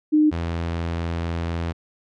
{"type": "tone pair in turn", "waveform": ["sine", "sawtooth"], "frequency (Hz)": [304.5, 84.03], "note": ["D#4", "E2"], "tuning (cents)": [-37, 34], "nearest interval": "octave + minor seventh", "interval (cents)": 2229, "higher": "first", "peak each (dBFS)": [-13, -20], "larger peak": "first", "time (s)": [[0.12, 0.31], [0.31, 1.73]], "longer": "second", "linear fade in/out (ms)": 20, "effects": ["low-pass 4000 Hz 12 dB/octave"]}